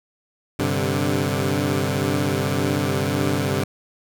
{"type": "chord", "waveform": "15% pulse", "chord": "G suspended fourth", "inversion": "none", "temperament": "equal with one note detuned", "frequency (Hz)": [97.27, 130.81, 146.83], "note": ["G2", "C3", "D3"], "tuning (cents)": [-13, 0, 0], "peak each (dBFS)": -18, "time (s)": [0.59, 3.64], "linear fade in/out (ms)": 5, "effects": []}